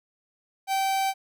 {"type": "tone", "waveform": "45% pulse", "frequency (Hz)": 775, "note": "G5", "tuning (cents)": -20, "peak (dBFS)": -23, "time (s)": [0.67, 1.14], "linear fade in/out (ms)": 50, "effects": []}